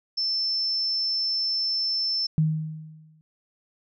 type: tone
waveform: sine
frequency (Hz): 5310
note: E8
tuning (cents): +12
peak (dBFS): -23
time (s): 0.17-2.27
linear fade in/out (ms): 10
type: tone with exponential decay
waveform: sine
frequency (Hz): 156.6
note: D#3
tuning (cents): +11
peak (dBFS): -16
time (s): 2.38-3.21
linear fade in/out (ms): 0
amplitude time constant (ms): 180
effects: none